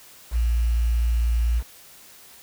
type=tone with quantisation; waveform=sine; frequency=57.9 Hz; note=A#1; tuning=11 cents flat; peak=-18 dBFS; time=0.31-1.63 s; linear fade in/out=50 ms; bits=7; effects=white hiss -48 dBFS RMS until 2.42 s